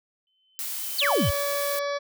sine tone with exponential growth, 3059 Hz, G7, 43 cents flat, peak -31 dBFS, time 0.27-1.29 s, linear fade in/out 1 ms, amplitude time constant 220 ms
blue noise, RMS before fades -32 dBFS, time 0.59-1.79 s, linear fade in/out 0 ms
sine exponential sweep, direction down, 4978 to 69.5 Hz, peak -21 dBFS, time 0.98-1.31 s, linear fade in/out 10 ms
harmonic tone, 570 Hz, C#5, 48 cents sharp, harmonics 1 / 2 / 3 / 4 / 6 / 7 / 8 / 9 / 10, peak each -27 / -33 / -37 / -39 / -43 / -44 / -45 / -46 / -47 dBFS, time 1.01-1.99 s, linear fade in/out 20 ms
effects none

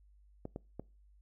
clicks, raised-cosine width 2 ms, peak -27 dBFS, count 3, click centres 0.454 / 0.561 / 0.796 s, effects noise-tail reverb RT60 0.3 s tail -24 dB re dry + added 50 Hz sine -60 dBFS peak until 1.21 s

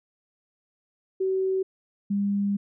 sine tone pair in turn, 379.7 / 201.1 Hz, F#4 / G3, +45 / +44 cents, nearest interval major seventh, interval 1101 cents, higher first, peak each -22 dBFS, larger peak neither, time 1.2-1.63 / 2.1-2.57 s, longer second, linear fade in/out 10 ms, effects none

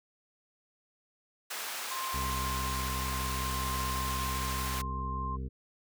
pink high-pass noise, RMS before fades -38 dBFS, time 1.5-4.82 s, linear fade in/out 10 ms, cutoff 890 Hz, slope 12 dB/octave
sine tone with tremolo, 1052 Hz, C6, 9 cents sharp, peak -34 dBFS, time 1.9-5.37 s, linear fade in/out 20 ms, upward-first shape sine, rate 0.62 Hz, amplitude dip 30%
harmonic tone, 65.1 Hz, C2, 8 cents flat, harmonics 1 / 2 / 3 / 4 / 6 / 7, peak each -35 / -41 / -45 / -47 / -51 / -52 dBFS, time 2.13-5.49 s, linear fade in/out 20 ms
effects none

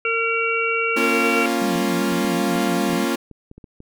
harmonic tone, 457.4 Hz, A#4, 33 cents flat, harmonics 1 / 3 / 5 / 6, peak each -24 / -24 / -24 / -24 dBFS, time 0.05-1.46 s, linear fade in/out 2 ms
sawtooth chord, Bb minor, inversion none, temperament equal with one note detuned, 233.1 / 275.7 / 349.2 Hz, Bb3 / Db4 / F4, 0 / -9 / 0 cents, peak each -20 dBFS, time 0.96-3.16 s, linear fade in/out 10 ms
sine tone with vibrato, 187.2 Hz, F#3, 20 cents sharp, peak -24 dBFS, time 1.61-3.05 s, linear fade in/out 10 ms, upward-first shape sine, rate 5.1 Hz, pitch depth 140 cents each way
clicks, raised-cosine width 3 ms, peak -28 dBFS, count 11, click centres 1.757 / 2.122 / 2.248 / 2.557 / 2.9 / 2.931 / 3.313 / 3.514 / 3.58 / 3.642 / 3.804 s
effects none

